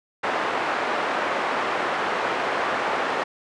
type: band-pass noise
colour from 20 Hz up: pink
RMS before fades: -25 dBFS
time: 0.23-3.24 s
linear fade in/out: 10 ms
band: 550 to 1700 Hz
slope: 12 dB/octave
effects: resampled to 22050 Hz